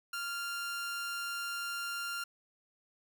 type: tone with amplitude modulation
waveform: sawtooth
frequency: 1393 Hz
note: F6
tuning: 5 cents flat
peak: -31 dBFS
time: 0.13-2.24 s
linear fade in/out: 5 ms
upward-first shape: sine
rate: 287 Hz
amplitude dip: 25%
effects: none